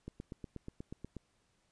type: click train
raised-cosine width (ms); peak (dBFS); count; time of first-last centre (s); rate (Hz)
3; -30; 10; 0.08-1.167; 8.28
effects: pink hiss -75 dBFS RMS until 1.71 s + resampled to 22050 Hz